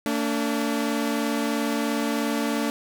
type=tone pair together; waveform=sawtooth; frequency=225.9 / 288.9 Hz; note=A3 / D4; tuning=+46 / -28 cents; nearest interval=major third; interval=426 cents; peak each=-22 dBFS; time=0.06-2.7 s; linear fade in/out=0 ms; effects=none